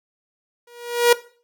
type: tone with exponential growth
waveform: sawtooth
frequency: 478.3 Hz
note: A#4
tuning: 44 cents sharp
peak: -5 dBFS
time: 0.67-1.13 s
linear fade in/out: 5 ms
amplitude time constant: 100 ms
effects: noise-tail reverb RT60 0.4 s tail -17 dB re dry